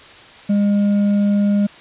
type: tone with hard clipping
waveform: sine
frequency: 203.4 Hz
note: G#3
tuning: 36 cents flat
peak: -14 dBFS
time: 0.49-1.67 s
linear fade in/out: 10 ms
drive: 4 dB
effects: white hiss -41 dBFS RMS until 1.8 s + resampled to 8000 Hz